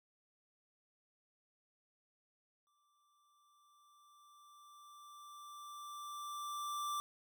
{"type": "tone with exponential growth", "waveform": "square", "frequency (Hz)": 1174.7, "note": "D6", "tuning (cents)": 0, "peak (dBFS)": -37, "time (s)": [2.67, 7], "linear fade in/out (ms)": 0, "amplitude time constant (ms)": 940, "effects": []}